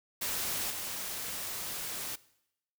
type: noise with level steps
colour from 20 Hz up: white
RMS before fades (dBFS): -34 / -38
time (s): 0.21-2.16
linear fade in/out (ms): 10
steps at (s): 0.7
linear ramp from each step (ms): 5
effects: noise-tail reverb RT60 0.8 s tail -20 dB re dry